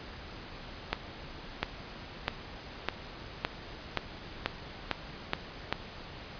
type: accelerating click train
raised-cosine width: 0.3 ms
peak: -11 dBFS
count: 10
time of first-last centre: 0.93-5.726 s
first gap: 700 ms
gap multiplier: 0.93
effects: pink hiss -45 dBFS RMS until 6.39 s + resampled to 11025 Hz